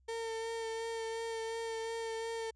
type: tone with vibrato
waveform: 35% pulse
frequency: 453.2 Hz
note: A#4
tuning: 49 cents flat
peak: -35 dBFS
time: 0.08-2.51 s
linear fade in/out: 10 ms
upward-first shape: sine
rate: 2.8 Hz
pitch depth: 18 cents each way
effects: added 64 Hz sine -65 dBFS peak until 2.55 s + resampled to 22050 Hz